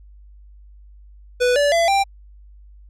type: tone with pitch steps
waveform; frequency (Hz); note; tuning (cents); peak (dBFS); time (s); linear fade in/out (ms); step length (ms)
square; 493.9 / 577.3 / 674.7 / 788.6; B4 / D5 / E5 / G5; 0 / -30 / +40 / +10; -15; 1.4-2.04; 20; 160
effects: added 50 Hz sine -42 dBFS peak until 2.89 s + low-pass 8000 Hz 12 dB/octave